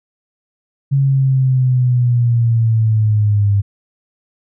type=linear sweep; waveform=sine; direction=down; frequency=138.7 to 99.6 Hz; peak=-10 dBFS; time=0.91-3.62 s; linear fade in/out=20 ms; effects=none